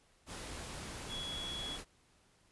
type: tone in noise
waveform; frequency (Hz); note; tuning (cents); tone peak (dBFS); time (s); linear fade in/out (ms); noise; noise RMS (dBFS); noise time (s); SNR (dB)
sine; 3361; G#7; +20; -40; 1.08-1.79; 50; pink; -45; 0.26-1.85; +2
effects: pink hiss -69 dBFS RMS until 2.51 s + resampled to 24000 Hz